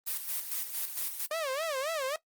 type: noise with tremolo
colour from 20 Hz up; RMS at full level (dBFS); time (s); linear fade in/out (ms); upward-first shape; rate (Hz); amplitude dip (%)
blue; -33; 0.06-1.27; 20; square; 4.4; 55
type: tone with vibrato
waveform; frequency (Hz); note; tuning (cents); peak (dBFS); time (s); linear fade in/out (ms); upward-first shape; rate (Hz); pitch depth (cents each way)
sawtooth; 587.3; D5; 0; -27; 1.31-2.16; 2; sine; 3.7; 210
effects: noise-tail reverb RT60 0.1 s tail -17 dB re dry + Opus 32 kbps